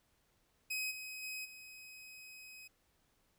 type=tone with level steps; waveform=sawtooth; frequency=2530 Hz; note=D#7; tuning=28 cents sharp; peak=-33 / -41 / -38 / -48 dBFS; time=0.7-2.68 s; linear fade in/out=10 ms; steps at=0.9 / 1.22 / 1.44 s; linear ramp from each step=20 ms; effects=pink hiss -75 dBFS RMS until 3.38 s